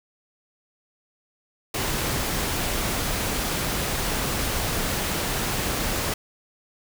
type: noise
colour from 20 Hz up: pink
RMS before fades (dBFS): -26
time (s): 1.74-6.14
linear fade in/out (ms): 5
effects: none

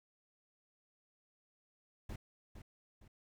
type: noise with echo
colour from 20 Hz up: brown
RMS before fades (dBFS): -44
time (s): 2.09-2.16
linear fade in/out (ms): 5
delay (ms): 460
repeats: 2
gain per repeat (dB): -8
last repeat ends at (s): 3.08
effects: none

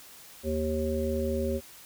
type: harmonic tone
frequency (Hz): 77.78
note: D#2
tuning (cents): 0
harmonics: 1 / 3 / 5 / 7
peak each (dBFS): -32 / -32 / -32 / -32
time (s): 0.43-1.61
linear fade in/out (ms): 50
effects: white hiss -50 dBFS RMS until 1.85 s

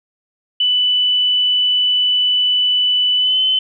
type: tone with pitch glide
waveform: sine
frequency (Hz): 2984 to 3045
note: F#7 to F#7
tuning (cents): +14 to +49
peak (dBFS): -12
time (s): 0.6-3.59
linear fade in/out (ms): 5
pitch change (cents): +35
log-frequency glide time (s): 3.16-3.41
effects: none

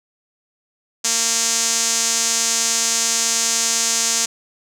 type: tone with band-pass filter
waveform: sawtooth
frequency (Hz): 229.5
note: A#3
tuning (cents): -27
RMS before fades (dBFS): -19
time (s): 1.04-4.26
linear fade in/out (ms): 10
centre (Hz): 6700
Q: 3
effects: none

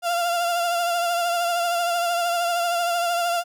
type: tone with vibrato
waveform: 35% pulse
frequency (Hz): 692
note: F5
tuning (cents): -16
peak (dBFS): -19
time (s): 0.02-3.44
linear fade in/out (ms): 50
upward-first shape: triangle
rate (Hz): 13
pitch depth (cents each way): 40
effects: none

